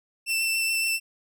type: tone with vibrato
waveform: sawtooth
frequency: 2677 Hz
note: E7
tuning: 26 cents sharp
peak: -20 dBFS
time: 0.26-1 s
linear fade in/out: 50 ms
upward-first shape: sine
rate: 7.1 Hz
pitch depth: 11 cents each way
effects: none